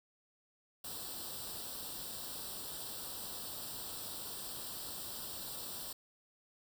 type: noise with comb filter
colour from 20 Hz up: white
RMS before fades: -44 dBFS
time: 0.84-5.93 s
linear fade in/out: 5 ms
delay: 0.23 ms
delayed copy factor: +0.8
effects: none